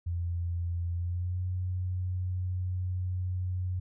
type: tone with pitch glide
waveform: sine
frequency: 86.2 to 91.33 Hz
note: F2 to F#2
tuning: -22 to -22 cents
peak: -29 dBFS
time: 0.06-3.8 s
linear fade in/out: 10 ms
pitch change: +100 cents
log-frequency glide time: 0.94-1.44 s
effects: none